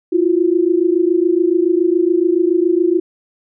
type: tone pair together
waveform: sine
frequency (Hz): 334.6 / 361.7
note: E4 / F#4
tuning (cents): +26 / -39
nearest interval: minor second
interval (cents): 135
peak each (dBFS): -14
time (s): 0.12-3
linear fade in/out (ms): 10
effects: none